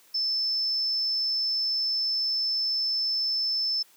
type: tone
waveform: sine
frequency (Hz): 5274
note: E8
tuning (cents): 0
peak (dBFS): -24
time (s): 0.14-3.83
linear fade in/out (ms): 10
effects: white hiss -58 dBFS RMS until 3.96 s + high-pass 200 Hz 12 dB/octave